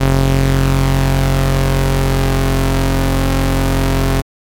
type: tone pair together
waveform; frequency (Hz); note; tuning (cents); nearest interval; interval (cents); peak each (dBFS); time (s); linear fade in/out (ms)
sawtooth; 44.95 / 134.7; F#1 / C#3; -49 / -49; octave + perfect fifth; 1900; -10; 0-4.22; 20
effects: AAC 64 kbps